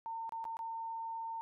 sine tone with dropouts, 908 Hz, A#5, 46 cents flat, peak -38 dBFS, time 0.06-1.41 s, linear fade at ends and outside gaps 0 ms, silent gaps 0.293-0.322 / 0.442-0.452 / 0.569-0.591 s, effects none

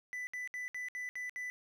triangle tone bursts, 1991 Hz, B6, 14 cents sharp, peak -36 dBFS, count 7, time 0.13-1.5 s, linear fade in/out 0 ms, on 140 ms, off 65 ms, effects none

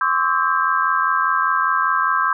sine tone cluster, 1045 / 1130 / 1295 / 1593 Hz, C6 / C#6 / E6 / G6, -2 / +33 / -31 / +27 cents, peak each -21 dBFS, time 0.01-2.33 s, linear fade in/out 2 ms, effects none

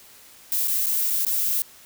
violet noise with dropouts, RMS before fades -23 dBFS, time 0.52-1.62 s, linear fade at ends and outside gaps 0 ms, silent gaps 0.674-0.681 / 0.86-0.867 / 1.101-1.106 / 1.249-1.266 s, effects white hiss -49 dBFS RMS until 1.85 s

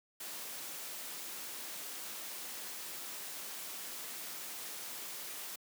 white noise, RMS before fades -44 dBFS, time 0.2-5.56 s, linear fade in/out 5 ms, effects high-pass 200 Hz 12 dB/octave

